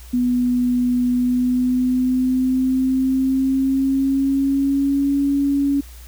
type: tone with pitch glide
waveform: sine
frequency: 246.9 to 280.4 Hz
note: B3 to C#4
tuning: 0 to +20 cents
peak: -15 dBFS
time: 0.13-5.81 s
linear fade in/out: 10 ms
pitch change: +220 cents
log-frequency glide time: 1.12-5.18 s
effects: added 60 Hz sine -37 dBFS peak until 6.07 s + white hiss -46 dBFS RMS until 6.07 s